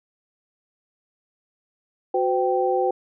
sine tone cluster, 367.8 / 509 / 779 Hz, F#4 / C5 / G5, -10 / -48 / -11 cents, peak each -23 dBFS, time 2.14-2.91 s, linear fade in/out 5 ms, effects none

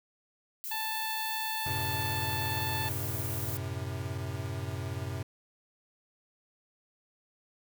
violet noise, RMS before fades -38 dBFS, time 0.64-3.57 s, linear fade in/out 0 ms
harmonic tone, 880 Hz, A5, in tune, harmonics 1 / 2 / 3 / 4 / 5, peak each -36 / -39 / -41 / -42 / -43 dBFS, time 0.71-2.89 s, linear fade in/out 5 ms
square chord, F# diminished, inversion none, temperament equal, 92.5 / 110 / 130.81 Hz, F#2 / A2 / C3, 0 / 0 / 0 cents, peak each -38 / -40 / -39 dBFS, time 1.66-5.23 s, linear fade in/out 5 ms
effects none

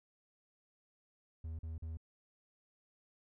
triangle tone bursts, 80.5 Hz, E2, 41 cents flat, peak -38 dBFS, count 3, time 1.44-1.972 s, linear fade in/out 5 ms, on 150 ms, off 41 ms, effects none

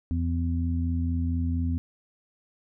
harmonic tone, 84.3 Hz, E2, 39 cents sharp, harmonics 1 / 2 / 3, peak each -25 / -36 / -30 dBFS, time 0.11-1.78 s, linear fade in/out 0 ms, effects none

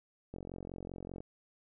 click train, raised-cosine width 2 ms, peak -30 dBFS, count 40, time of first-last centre 0.34-1.205 s, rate 45.1 Hz, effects none

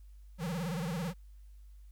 square tone with vibrato, 169.3 Hz, E3, 46 cents sharp, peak -34 dBFS, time 0.38-1.14 s, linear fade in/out 50 ms, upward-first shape sine, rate 18 Hz, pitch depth 190 cents each way, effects added 50 Hz sine -50 dBFS peak until 1.91 s + white hiss -75 dBFS RMS until 1.91 s

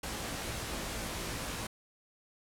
pink noise with comb filter, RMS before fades -38 dBFS, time 0.03-1.67 s, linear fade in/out 5 ms, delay 18 ms, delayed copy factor +0.65, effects low-pass 12000 Hz 12 dB/octave

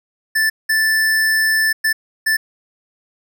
square tone bursts at uneven times, 1760 Hz, A6, in tune, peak -14 dBFS, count 4, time 0.35-0.5 / 0.69-1.73 / 1.84-1.93 / 2.26-2.37 s, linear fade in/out 10 ms, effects none

